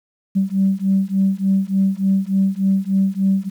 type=beating tone pair; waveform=sine; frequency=191.8 / 195.2 Hz; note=G3 / G3; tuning=-37 / -7 cents; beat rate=3.4 Hz; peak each=-17 dBFS; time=0.35-3.5 s; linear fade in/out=20 ms; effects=tanh soft clip ceiling -7 dBFS + 8-bit

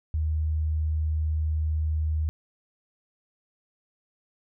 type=tone; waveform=sine; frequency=77.78 Hz; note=D#2; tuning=in tune; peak=-23 dBFS; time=0.14-2.29 s; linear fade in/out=0 ms; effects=none

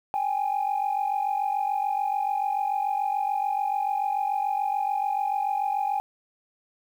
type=tone pair together; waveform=sine; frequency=789 / 835.9 Hz; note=G5 / G#5; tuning=+11 / +11 cents; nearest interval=minor second; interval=100 cents; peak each=-25 dBFS; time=0.14-6 s; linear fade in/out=0 ms; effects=tanh soft clip ceiling -19 dBFS + 9-bit

